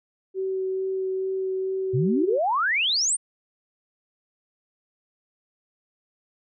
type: tone with vibrato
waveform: sine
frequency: 379.5 Hz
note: F#4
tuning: 44 cents sharp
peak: -24 dBFS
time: 0.34-2.39 s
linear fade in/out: 50 ms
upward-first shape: sine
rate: 2.3 Hz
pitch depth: 9 cents each way
type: exponential sweep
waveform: sine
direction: up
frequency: 115.6 to 9397 Hz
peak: -20 dBFS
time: 1.93-3.17 s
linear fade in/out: 20 ms
effects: none